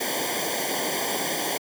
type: noise with comb filter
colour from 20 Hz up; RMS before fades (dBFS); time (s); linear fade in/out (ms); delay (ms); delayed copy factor
pink; -27; 0-1.58; 10; 0.75; -0.9
effects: high-pass 200 Hz 12 dB/octave